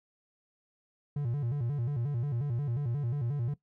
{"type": "tone with vibrato", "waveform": "triangle", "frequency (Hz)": 130.81, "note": "C3", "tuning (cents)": 0, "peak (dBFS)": -27, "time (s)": [1.16, 3.54], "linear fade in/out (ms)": 5, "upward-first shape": "square", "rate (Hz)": 5.6, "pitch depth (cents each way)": 180, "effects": ["noise-tail reverb RT60 0.1 s tail -18 dB re dry"]}